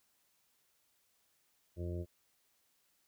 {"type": "harmonic tone", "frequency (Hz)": 87.31, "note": "F2", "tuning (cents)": 0, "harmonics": [1, 2, 3, 4, 5, 6, 7], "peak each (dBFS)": [-38, -46, -54, -44, -52, -53, -51], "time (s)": [1.76, 2.06], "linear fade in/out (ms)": 50, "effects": ["white hiss -75 dBFS RMS until 3.07 s"]}